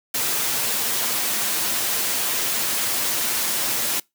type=noise with comb filter; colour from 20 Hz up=white; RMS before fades=-23 dBFS; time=0.14-4 s; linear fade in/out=5 ms; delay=8.7 ms; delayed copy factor=+0.5; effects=noise-tail reverb RT60 0.2 s tail -25 dB re dry + high-pass 150 Hz 12 dB/octave